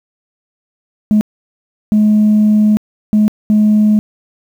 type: tone bursts at uneven times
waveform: sine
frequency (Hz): 212.2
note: G#3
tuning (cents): +38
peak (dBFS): -5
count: 4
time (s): 1.11-1.21 / 1.92-2.77 / 3.13-3.28 / 3.5-3.99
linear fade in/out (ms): 0
effects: tanh soft clip ceiling -4 dBFS + 7-bit